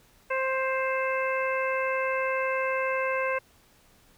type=harmonic tone; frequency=526 Hz; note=C5; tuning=9 cents sharp; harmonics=1 / 2 / 3 / 4 / 5; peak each=-28 / -31 / -33 / -34 / -35 dBFS; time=0.3-3.39 s; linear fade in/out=10 ms; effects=pink hiss -60 dBFS RMS until 4.17 s